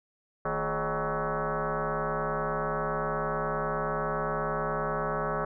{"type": "tone with frequency modulation", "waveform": "sine", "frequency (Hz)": 349.2, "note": "F4", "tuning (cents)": 0, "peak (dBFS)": -27, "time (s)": [0.45, 5.45], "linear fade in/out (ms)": 5, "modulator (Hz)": 192, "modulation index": 5.8, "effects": []}